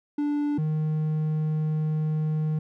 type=tone pair in turn; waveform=triangle; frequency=292.4 / 154.89 Hz; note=D4 / D#3; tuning=-7 / -8 cents; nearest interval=major seventh; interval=1101 cents; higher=first; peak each=-21 dBFS; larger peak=neither; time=0.18-0.58 / 0.58-2.59 s; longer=second; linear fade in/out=5 ms; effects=none